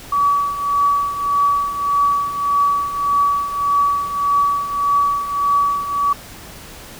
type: tone with tremolo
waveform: sine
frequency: 1141 Hz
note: C#6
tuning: 50 cents sharp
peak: -11 dBFS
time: 0.12-6.13 s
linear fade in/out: 5 ms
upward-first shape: triangle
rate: 1.7 Hz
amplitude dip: 75%
effects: pink hiss -37 dBFS RMS until 6.99 s